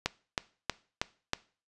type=click train; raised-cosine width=0.2 ms; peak=-10 dBFS; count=5; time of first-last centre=0.06-1.334 s; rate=3.14 Hz; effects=noise-tail reverb RT60 0.4 s tail -20 dB re dry + resampled to 24000 Hz